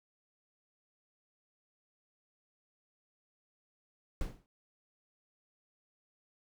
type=noise with exponential decay; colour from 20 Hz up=brown; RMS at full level=-33 dBFS; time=4.21-4.46 s; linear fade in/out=1 ms; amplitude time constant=53 ms; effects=none